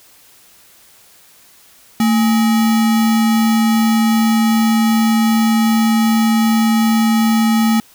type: tone with sample-and-hold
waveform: sine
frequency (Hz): 223.7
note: A3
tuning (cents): +29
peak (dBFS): -10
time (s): 2-7.8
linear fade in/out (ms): 2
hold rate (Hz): 1050
effects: white hiss -47 dBFS RMS until 7.94 s